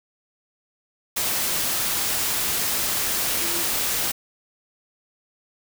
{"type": "tone in noise", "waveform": "sine", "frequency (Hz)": 339.7, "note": "F4", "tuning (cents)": -48, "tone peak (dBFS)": -34, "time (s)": [3.41, 3.64], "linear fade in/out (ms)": 10, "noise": "white", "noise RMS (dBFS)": -24, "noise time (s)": [1.16, 4.12], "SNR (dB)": -13, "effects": []}